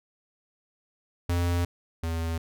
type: tone pair in turn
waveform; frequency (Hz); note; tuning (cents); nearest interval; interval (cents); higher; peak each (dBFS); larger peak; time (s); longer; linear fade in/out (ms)
square; 87 / 82.38; F2 / E2; -6 / -1; minor second; 95; first; -24 / -28; first; 1.29-1.65 / 2.03-2.38; first; 5
effects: none